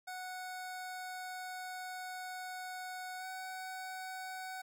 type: tone with pitch glide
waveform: 25% pulse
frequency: 738 to 749.6 Hz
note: F#5 to F#5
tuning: -5 to +22 cents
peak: -38 dBFS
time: 0.07-4.62 s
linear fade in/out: 10 ms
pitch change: +27 cents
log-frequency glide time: 3.18-3.25 s
effects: none